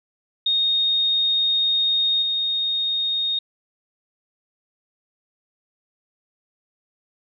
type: tone with level steps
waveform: sine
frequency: 3708 Hz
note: A#7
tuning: 10 cents flat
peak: -17 / -20 dBFS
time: 0.46-3.39 s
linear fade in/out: 5 ms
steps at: 2.22 s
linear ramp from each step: 5 ms
effects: none